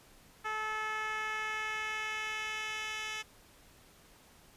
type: tone with band-pass filter sweep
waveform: 10% pulse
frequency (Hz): 432.8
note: A4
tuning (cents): -29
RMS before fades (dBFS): -37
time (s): 0.44-3.23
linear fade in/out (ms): 20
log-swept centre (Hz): 1300 to 3500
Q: 1.2
effects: pink hiss -60 dBFS RMS until 4.56 s + resampled to 32000 Hz